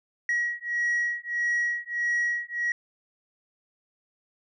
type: beating tone pair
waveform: sine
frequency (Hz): 1908 / 1909.6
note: A#6 / A#6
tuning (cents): +40 / +41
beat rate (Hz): 1.6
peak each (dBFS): -26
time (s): 0.29-2.72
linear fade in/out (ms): 2
effects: tanh soft clip ceiling -21 dBFS